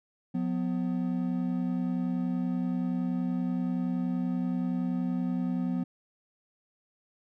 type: tone pair together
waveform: triangle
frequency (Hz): 179.45 / 250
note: F3 / B3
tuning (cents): +47 / +21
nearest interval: tritone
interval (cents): 574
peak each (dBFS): -28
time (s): 0.34-5.84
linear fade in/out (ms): 10
effects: none